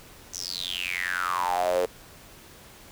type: tone with high-pass filter sweep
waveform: sawtooth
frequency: 90 Hz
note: F#2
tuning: 47 cents flat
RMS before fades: -28 dBFS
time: 0.33-1.86 s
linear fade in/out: 10 ms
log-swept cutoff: 6200 to 460 Hz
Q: 9.9
effects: pink hiss -49 dBFS RMS until 2.91 s